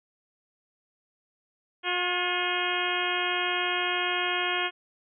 harmonic tone with a mistuned harmonic, 358.7 Hz, F4, 46 cents sharp, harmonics 1 / 2 / 3 / 4 / 5 / 6 / 7 / 8 / 9, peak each -34 / -34 / -34 / -34 / -34 / -34 / -34 / -34 / -34 dBFS, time 1.83-4.71 s, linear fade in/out 50 ms, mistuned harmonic 5, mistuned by -51 cents, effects none

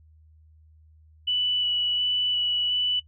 sine tone with vibrato, 2960 Hz, F#7, in tune, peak -22 dBFS, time 1.27-3 s, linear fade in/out 10 ms, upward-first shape square, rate 1.4 Hz, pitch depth 8 cents each way, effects noise-tail reverb RT60 0.1 s tail -20 dB re dry + added 78 Hz sine -52 dBFS peak until 3.07 s

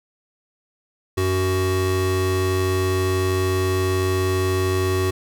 square tone pair together, 93.35 / 374.1 Hz, F#2 / F#4, +16 / +19 cents, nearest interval 2 octaves, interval 2403 cents, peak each -22 / -22 dBFS, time 1.17-5.11 s, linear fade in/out 10 ms, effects none

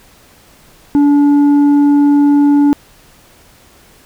sine tone with tanh clipping, 288 Hz, D4, 34 cents flat, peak -7 dBFS, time 0.95-2.73 s, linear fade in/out 0 ms, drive 5 dB, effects pink hiss -45 dBFS RMS until 4.05 s

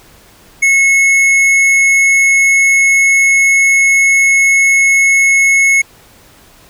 sine tone with hard clipping, 2186 Hz, C#7, 25 cents flat, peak -8 dBFS, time 0.62-5.82 s, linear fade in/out 10 ms, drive 9 dB, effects pink hiss -43 dBFS RMS until 6.69 s

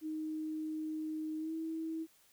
sine tone with pitch glide, 311.9 to 322.2 Hz, D#4 to E4, +4 to -39 cents, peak -36 dBFS, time 0.01-2.07 s, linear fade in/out 50 ms, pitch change +57 cents, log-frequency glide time 1.38-1.53 s, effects white hiss -67 dBFS RMS until 2.32 s

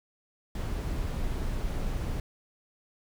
brown noise, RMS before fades -31 dBFS, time 0.55-2.2 s, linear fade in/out 2 ms, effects none

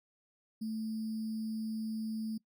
sine tone with sample-and-hold, 220 Hz, A3, in tune, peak -34 dBFS, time 0.61-2.38 s, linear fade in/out 10 ms, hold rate 4900 Hz, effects noise-tail reverb RT60 0.1 s tail -21 dB re dry

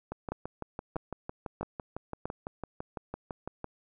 two click trains, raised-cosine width 1 ms, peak -22 / -19 dBFS, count 22 / 4, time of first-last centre 0.12-3.643 / 0.32-2.255 s, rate 5.96 / 1.55 Hz, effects none

